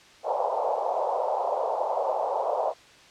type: band-pass noise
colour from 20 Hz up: pink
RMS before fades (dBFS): -27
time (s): 0.23-2.74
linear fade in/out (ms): 50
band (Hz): 500 to 950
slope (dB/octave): 48
effects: white hiss -52 dBFS RMS until 3.1 s + low-pass 5000 Hz 12 dB/octave